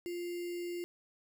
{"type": "tone with sample-and-hold", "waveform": "sine", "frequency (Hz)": 349.2, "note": "F4", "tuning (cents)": 0, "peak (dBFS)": -36, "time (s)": [0.06, 0.84], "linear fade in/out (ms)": 0, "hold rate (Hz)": 2450, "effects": []}